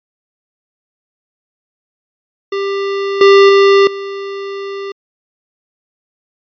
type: tone with level steps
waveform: square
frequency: 395.6 Hz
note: G4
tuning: 16 cents sharp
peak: -16 / -4 / -6 / -22 dBFS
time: 2.52-4.92 s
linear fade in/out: 5 ms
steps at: 3.21 / 3.49 / 3.87 s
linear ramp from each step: 2 ms
effects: resampled to 11025 Hz